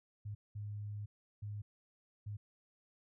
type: tone bursts at uneven times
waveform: sine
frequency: 103.83 Hz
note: G#2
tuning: in tune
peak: -40 dBFS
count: 4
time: 0.25-0.35 / 0.55-1.06 / 1.42-1.62 / 2.26-2.37 s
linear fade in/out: 10 ms
effects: none